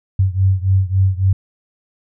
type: beating tone pair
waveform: sine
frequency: 94 / 97.6 Hz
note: F#2 / G2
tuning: +28 / -7 cents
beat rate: 3.6 Hz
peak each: -14 / -16 dBFS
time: 0.19-1.33 s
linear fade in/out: 5 ms
effects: none

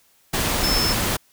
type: tone in noise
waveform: sine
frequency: 5270 Hz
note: E8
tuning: 1 cent flat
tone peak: -21 dBFS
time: 0.63-0.93 s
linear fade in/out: 10 ms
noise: pink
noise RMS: -22 dBFS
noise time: 0.33-1.17 s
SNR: -2 dB
effects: white hiss -59 dBFS RMS until 1.32 s

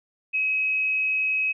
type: tone with frequency modulation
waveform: sine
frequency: 2550 Hz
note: D#7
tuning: 42 cents sharp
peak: -21 dBFS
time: 0.33-1.53 s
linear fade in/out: 20 ms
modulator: 91.3 Hz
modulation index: 0.35
effects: none

